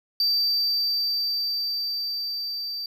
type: tone with level ramp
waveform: triangle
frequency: 4655 Hz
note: D8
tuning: 16 cents flat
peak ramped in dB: -18 to -28 dBFS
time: 0.2-2.86 s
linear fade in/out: 2 ms
effects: none